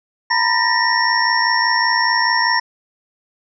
sine tone cluster, 926 / 991 / 1802 / 1908 / 5480 Hz, A#5 / B5 / A6 / A#6 / F8, -12 / +6 / +41 / +40 / -34 cents, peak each -20 dBFS, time 0.3-2.6 s, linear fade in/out 10 ms, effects none

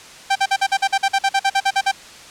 sawtooth tone bursts, 784 Hz, G5, in tune, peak -10 dBFS, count 16, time 0.3-1.916 s, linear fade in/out 10 ms, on 56 ms, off 48 ms, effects white hiss -40 dBFS RMS until 2.3 s + low-pass 7000 Hz 12 dB/octave

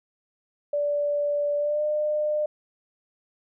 sine tone with pitch glide, 582 to 602.9 Hz, D5 to D5, -16 to +45 cents, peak -22 dBFS, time 0.73-2.46 s, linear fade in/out 5 ms, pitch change +61 cents, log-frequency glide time 1.57-1.84 s, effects none

